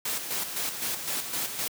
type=noise with tremolo; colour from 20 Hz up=white; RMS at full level=-30 dBFS; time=0.05-1.68 s; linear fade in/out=5 ms; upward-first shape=square; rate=3.9 Hz; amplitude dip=50%; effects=high-pass 100 Hz 12 dB/octave